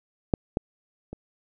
clicks, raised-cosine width 2 ms, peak -7 / -10 / -23 dBFS, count 3, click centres 0.338 / 0.571 / 1.13 s, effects none

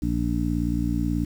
harmonic tone, 58.4 Hz, A#1, 4 cents sharp, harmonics 1 / 2 / 3 / 4 / 5, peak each -27 / -30 / -29 / -29 / -27 dBFS, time 0.02-1.25 s, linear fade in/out 5 ms, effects 8-bit

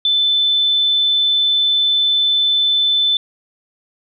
sine tone, 3520 Hz, A7, in tune, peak -12 dBFS, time 0.05-3.17 s, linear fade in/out 2 ms, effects none

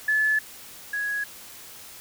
sine tone pair in turn, 1726 / 1666.6 Hz, A6 / G#6, -34 / +6 cents, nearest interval minor second, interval 60 cents, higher first, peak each -19 / -25 dBFS, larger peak first, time 0.08-0.39 / 0.93-1.24 s, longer neither, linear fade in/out 5 ms, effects white hiss -44 dBFS RMS until 2 s

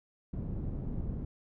pink low-pass noise, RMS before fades -36 dBFS, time 0.33-1.25 s, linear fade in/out 5 ms, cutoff 240 Hz, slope 12 dB/octave, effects none

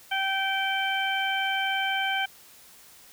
harmonic tone, 776 Hz, G5, 18 cents flat, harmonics 1 / 2 / 3 / 4, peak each -29 / -29 / -31 / -31 dBFS, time 0.11-2.26 s, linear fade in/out 10 ms, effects white hiss -52 dBFS RMS until 3.12 s

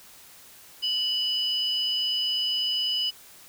sine tone pair together, 2960 / 5008 Hz, F#7 / D#8, 0 / +10 cents, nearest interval major sixth, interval 910 cents, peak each -25 / -29 dBFS, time 0.82-3.11 s, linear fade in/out 20 ms, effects white hiss -50 dBFS RMS until 3.48 s

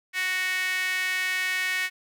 sawtooth tone with high-pass filter, 370 Hz, F#4, in tune, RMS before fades -27 dBFS, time 0.13-1.9 s, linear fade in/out 50 ms, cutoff 2000 Hz, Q 5.6, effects none

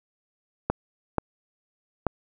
clicks, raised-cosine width 1 ms, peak -8 dBFS, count 3, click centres 0.7 / 1.183 / 2.067 s, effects none

